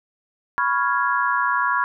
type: chord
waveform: sine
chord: C# dominant seventh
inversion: third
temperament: equal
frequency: 987.8 / 1108.7 / 1396.9 / 1661.2 Hz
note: B5 / C#6 / E#6 / G#6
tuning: 0 / 0 / 0 / 0 cents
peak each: -23 / -23 / -24 / -24 dBFS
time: 0.58-1.84 s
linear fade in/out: 0 ms
effects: none